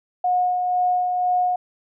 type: tone with tremolo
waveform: sine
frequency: 724 Hz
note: F#5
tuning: 38 cents flat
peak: -16 dBFS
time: 0.24-1.56 s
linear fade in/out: 5 ms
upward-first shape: sine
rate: 2 Hz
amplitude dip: 35%
effects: none